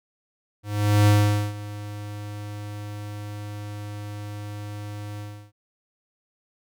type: tone with ADSR envelope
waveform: square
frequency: 103.83 Hz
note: G#2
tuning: in tune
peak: -14 dBFS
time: 0.63-5.52 s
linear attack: 440 ms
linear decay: 460 ms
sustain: -19 dB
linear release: 320 ms
effects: none